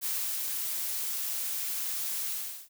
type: noise with ADSR envelope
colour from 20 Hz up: blue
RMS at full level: -31 dBFS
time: 0.01-2.69 s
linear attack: 41 ms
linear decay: 330 ms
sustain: -2 dB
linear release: 380 ms
effects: none